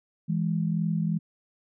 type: tone pair together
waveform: sine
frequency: 164.95 / 207.7 Hz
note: E3 / G#3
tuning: +1 / 0 cents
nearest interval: major third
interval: 399 cents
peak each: -25 / -29 dBFS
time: 0.28-1.19 s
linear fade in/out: 20 ms
effects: none